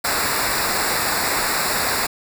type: noise with comb filter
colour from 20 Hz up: pink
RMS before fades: -21 dBFS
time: 0.04-2.07 s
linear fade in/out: 10 ms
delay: 0.32 ms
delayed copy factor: -0.85
effects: none